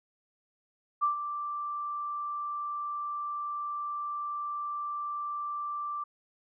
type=tone with ADSR envelope; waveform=sine; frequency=1174.7 Hz; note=D6; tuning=in tune; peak=-22 dBFS; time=1.01-6.04 s; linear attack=24 ms; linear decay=120 ms; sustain=-10 dB; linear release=8 ms; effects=none